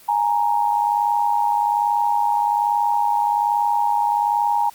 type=tone pair together; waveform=sine; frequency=831.1 / 932.3 Hz; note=G#5 / A#5; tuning=+1 / 0 cents; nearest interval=major second; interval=199 cents; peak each=-19 dBFS; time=0.08-4.7 s; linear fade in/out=10 ms; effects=white hiss -47 dBFS RMS until 4.74 s + Opus 24 kbps